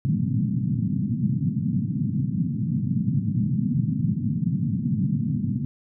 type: band-pass noise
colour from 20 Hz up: pink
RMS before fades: -24 dBFS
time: 0.05-5.65 s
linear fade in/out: 0 ms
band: 110 to 240 Hz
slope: 48 dB/octave
effects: none